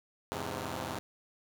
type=chord; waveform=5% pulse; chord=E augmented; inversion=none; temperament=equal with one note detuned; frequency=83.27 / 103.83 / 130.81 Hz; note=E2 / G#2 / B#2; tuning=+18 / 0 / 0 cents; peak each=-29 dBFS; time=0.32-0.99 s; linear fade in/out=0 ms; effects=none